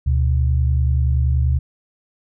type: tone pair together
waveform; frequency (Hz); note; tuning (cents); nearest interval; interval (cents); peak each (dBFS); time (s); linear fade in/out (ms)
sine; 73.06 / 123.47; D2 / B2; -8 / 0; major sixth; 908; -15 / -20; 0.06-1.59; 10
effects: none